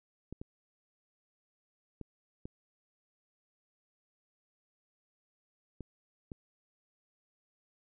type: clicks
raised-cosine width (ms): 3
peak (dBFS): -29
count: 6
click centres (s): 0.326 / 0.415 / 2.013 / 2.455 / 5.807 / 6.318
effects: none